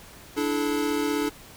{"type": "chord", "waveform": "square", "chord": "D suspended second", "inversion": "none", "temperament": "equal with one note detuned", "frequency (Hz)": [293.7, 329.6, 430.7], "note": ["D4", "E4", "A4"], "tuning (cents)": [0, 0, -37], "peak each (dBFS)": [-27, -32, -29], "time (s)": [0.36, 1.3], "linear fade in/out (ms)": 20, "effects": ["pink hiss -47 dBFS RMS until 1.56 s"]}